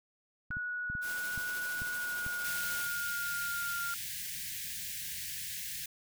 clicks, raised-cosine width 5 ms, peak -31 dBFS, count 7, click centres 0.506 / 0.569 / 0.9 / 0.952 / 1.377 / 1.819 / 2.265 s
sine tone with pitch glide, 1464 to 1399.5 Hz, F#6 to F6, -19 to +3 cents, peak -34 dBFS, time 0.51-3.94 s, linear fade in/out 0 ms, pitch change -78 cents, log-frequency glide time 1.71-3.79 s
white noise with tremolo, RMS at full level -42 dBFS, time 1.01-2.89 s, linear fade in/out 50 ms, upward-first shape triangle, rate 13 Hz, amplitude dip 30%
white band-stop noise, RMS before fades -40 dBFS, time 2.44-5.86 s, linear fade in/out 5 ms, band 200 to 1600 Hz, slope 96 dB/octave
effects none

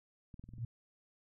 clicks, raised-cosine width 5 ms, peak -38 dBFS, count 6, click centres 0.342 / 0.395 / 0.44 / 0.49 / 0.537 / 0.583 s
sine tone with exponential growth, 117.4 Hz, A#2, 13 cents sharp, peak -33 dBFS, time 0.44-0.65 s, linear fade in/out 5 ms, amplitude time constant 44 ms
effects none

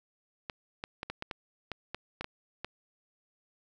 clicks, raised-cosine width 0.3 ms, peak -20 dBFS, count 11, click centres 0.498 / 0.839 / 1.031 / 1.1 / 1.224 / 1.312 / 1.717 / 1.946 / 2.21 / 2.244 / 2.646 s, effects none

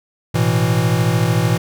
square chord, A suspended second, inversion none, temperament equal, 110 / 123.47 / 164.81 Hz, A2 / B2 / E3, 0 / 0 / 0 cents, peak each -19 dBFS, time 0.34-1.58 s, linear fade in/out 10 ms, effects none

